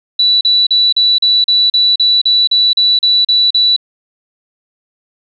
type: tone bursts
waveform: sine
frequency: 3951 Hz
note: B7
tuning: in tune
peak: -7 dBFS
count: 14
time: 0.19-3.764 s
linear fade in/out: 5 ms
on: 220 ms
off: 38 ms
effects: none